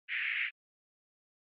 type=band-pass noise; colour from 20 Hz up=pink; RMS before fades=-34 dBFS; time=0.08-0.51 s; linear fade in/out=50 ms; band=1800 to 2600 Hz; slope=48 dB/octave; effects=MP3 32 kbps